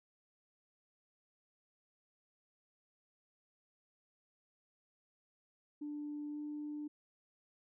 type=tone with pitch glide; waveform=sine; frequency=295.2 to 297.4 Hz; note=D4 to D4; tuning=+9 to +22 cents; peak=-39 dBFS; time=5.81-6.88 s; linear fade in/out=10 ms; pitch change=+13 cents; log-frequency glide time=6.3-6.38 s; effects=tanh soft clip ceiling -35 dBFS